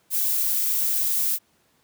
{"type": "noise", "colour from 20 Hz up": "violet", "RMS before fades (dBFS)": -23, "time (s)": [0.1, 1.39], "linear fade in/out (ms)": 50, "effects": ["pink hiss -64 dBFS RMS until 1.83 s", "high-pass 100 Hz 12 dB/octave"]}